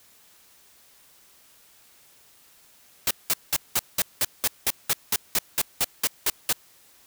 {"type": "noise bursts", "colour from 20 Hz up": "white", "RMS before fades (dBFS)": -22, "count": 16, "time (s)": [3.07, 6.528], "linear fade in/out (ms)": 2, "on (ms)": 38, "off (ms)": 190, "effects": ["white hiss -56 dBFS RMS until 7.06 s"]}